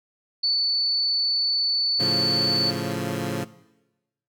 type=tone; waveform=sine; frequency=4482 Hz; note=C#8; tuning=18 cents sharp; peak=-19 dBFS; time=0.43-2.71 s; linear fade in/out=10 ms
type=chord; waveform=15% pulse; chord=A augmented; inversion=none; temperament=equal; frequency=110 / 138.59 / 174.61 Hz; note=A2 / C#3 / E#3; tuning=0 / 0 / 0 cents; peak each=-24 dBFS; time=1.99-3.45 s; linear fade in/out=20 ms
effects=noise-tail reverb RT60 1.0 s tail -18 dB re dry